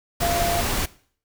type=tone in noise; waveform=sine; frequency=690 Hz; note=F5; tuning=21 cents flat; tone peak=-23 dBFS; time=0.21-0.62 s; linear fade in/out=10 ms; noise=pink; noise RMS=-24 dBFS; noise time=0.2-0.86 s; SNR=-2 dB; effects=noise-tail reverb RT60 0.5 s tail -19 dB re dry